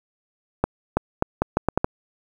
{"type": "accelerating click train", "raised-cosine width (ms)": 1, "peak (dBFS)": -4, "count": 8, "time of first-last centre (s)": [0.64, 1.845], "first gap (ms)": 330, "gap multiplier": 0.77, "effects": ["7-bit"]}